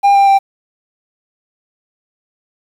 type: tone with pitch steps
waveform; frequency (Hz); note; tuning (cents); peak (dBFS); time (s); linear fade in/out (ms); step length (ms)
triangle; 802 / 793.7 / 785.5; G5 / G5 / G5; +39 / +21 / +3; -4; 0.03-0.39; 20; 120
effects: 7-bit